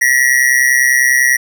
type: tone with amplitude modulation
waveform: square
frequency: 1914 Hz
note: A#6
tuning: 45 cents sharp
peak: -6 dBFS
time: 0.01-1.37 s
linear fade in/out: 10 ms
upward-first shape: sine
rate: 130 Hz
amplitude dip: 75%
effects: none